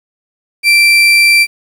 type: tone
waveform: 35% pulse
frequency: 2349 Hz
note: D7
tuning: in tune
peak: -3 dBFS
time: 0.63-1.47 s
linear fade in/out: 50 ms
effects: low-pass 11000 Hz 12 dB/octave + 7-bit